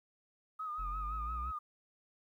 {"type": "tone with vibrato", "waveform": "sine", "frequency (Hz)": 1244.5, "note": "D#6", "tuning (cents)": 0, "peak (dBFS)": -37, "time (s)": [0.59, 1.59], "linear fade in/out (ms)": 10, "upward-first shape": "sine", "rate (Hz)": 5.8, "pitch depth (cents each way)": 56}
{"type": "linear sweep", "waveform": "triangle", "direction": "up", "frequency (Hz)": [42.51, 65.41], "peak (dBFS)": -36, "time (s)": [0.78, 1.52], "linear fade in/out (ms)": 20}
{"effects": ["tanh soft clip ceiling -28 dBFS", "12-bit"]}